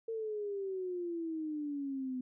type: exponential sweep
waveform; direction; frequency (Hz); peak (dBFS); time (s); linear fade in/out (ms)
sine; down; 455.7 to 251.4; -35; 0.08-2.21; 5
effects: none